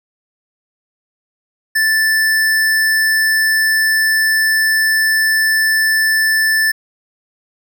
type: tone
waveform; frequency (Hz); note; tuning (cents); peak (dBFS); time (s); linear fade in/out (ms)
square; 1760; A6; 0; -12; 1.75-6.72; 10
effects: none